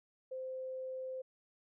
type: tone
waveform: sine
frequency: 519 Hz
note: C5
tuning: 14 cents flat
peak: -39 dBFS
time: 0.31-1.22 s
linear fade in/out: 10 ms
effects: none